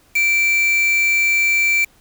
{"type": "tone with quantisation", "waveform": "triangle", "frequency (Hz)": 2340, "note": "D7", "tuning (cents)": -7, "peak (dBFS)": -12, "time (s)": [0.15, 1.85], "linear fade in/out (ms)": 10, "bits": 4, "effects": ["pink hiss -54 dBFS RMS until 2 s"]}